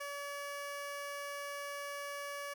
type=tone; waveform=15% pulse; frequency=570 Hz; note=C#5; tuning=48 cents sharp; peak=-34 dBFS; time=0-2.54 s; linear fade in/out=10 ms; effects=none

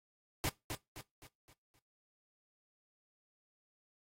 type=noise with echo; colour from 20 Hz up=pink; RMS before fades=-35 dBFS; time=0.44-0.49 s; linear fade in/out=0 ms; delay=260 ms; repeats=5; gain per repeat=-7 dB; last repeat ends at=1.79 s; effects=noise-tail reverb RT60 0.2 s tail -20 dB re dry + AAC 48 kbps

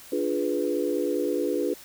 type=chord; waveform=sine; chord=D diminished seventh; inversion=none; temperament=equal with one note detuned; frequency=293.7 / 349.2 / 418.7 / 493.9 Hz; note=D4 / F4 / Ab4 / Cb5; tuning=0 / 0 / +14 / 0 cents; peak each=-29 dBFS; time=0.12-1.74 s; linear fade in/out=5 ms; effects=white hiss -47 dBFS RMS until 1.84 s

